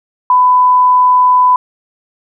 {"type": "tone", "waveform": "sine", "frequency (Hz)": 1000, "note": "B5", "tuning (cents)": 21, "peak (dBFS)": -5, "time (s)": [0.3, 1.56], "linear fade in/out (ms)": 2, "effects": []}